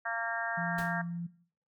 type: harmonic tone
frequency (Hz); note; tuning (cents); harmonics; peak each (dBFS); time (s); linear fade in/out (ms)
230; A#3; -23; 3 / 4 / 5 / 6 / 7 / 8; -38 / -41 / -41 / -40 / -36 / -40; 0.05-1.02; 10
type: tone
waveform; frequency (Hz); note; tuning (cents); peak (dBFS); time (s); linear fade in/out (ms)
sine; 171.4; F3; -32; -35; 0.57-1.27; 10
type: noise with exponential decay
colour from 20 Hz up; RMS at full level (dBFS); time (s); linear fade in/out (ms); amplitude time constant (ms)
pink; -40; 0.78-1.01; 5; 48
effects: noise-tail reverb RT60 0.5 s tail -17 dB re dry